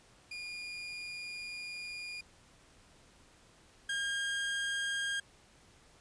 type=tone pair in turn; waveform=30% pulse; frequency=2428 / 1614.9 Hz; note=D#7 / G#6; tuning=-43 / -49 cents; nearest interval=perfect fifth; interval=706 cents; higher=first; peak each=-38 / -30 dBFS; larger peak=second; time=0.31-2.21 / 3.89-5.2 s; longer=first; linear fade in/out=5 ms; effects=pink hiss -62 dBFS RMS until 6 s + resampled to 22050 Hz